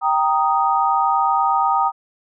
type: chord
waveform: sine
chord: Eb major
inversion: first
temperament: equal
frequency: 784 / 932.3 / 1244.5 Hz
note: G5 / Bb5 / Eb6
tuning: 0 / 0 / 0 cents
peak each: -19 dBFS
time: 0.01-1.92 s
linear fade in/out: 50 ms
effects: none